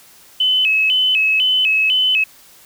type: tone with vibrato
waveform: sine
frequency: 2794 Hz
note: F7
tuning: in tune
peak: -12 dBFS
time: 0.4-2.24 s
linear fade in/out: 5 ms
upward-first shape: square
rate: 2 Hz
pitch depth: 140 cents each way
effects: white hiss -46 dBFS RMS until 2.65 s